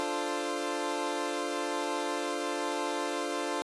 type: chord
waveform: 20% pulse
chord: D minor seventh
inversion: none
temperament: equal with one note detuned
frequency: 293.7 / 347 / 440 / 523.3 Hz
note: D4 / F4 / A4 / C5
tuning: 0 / -11 / 0 / 0 cents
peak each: -31 / -31 / -32 / -32 dBFS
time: 0-3.62 s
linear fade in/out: 0 ms
effects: resampled to 24000 Hz